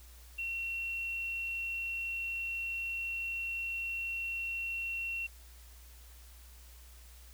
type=tone; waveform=sine; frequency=2726 Hz; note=F7; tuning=43 cents flat; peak=-34 dBFS; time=0.38-5.27 s; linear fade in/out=10 ms; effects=added 60 Hz sine -52 dBFS peak until 7.33 s + white hiss -59 dBFS RMS until 7.33 s